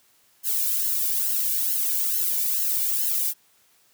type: noise with flanger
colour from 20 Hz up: violet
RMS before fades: -24 dBFS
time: 0.43-3.34 s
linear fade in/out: 50 ms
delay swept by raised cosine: 0.83 to 1.57 ms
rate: 2.3 Hz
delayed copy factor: -0.85
effects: white hiss -61 dBFS RMS until 3.93 s + high-pass 80 Hz 12 dB/octave